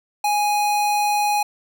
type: tone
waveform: square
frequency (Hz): 830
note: G#5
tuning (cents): -1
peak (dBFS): -18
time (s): 0.24-1.43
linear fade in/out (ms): 5
effects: none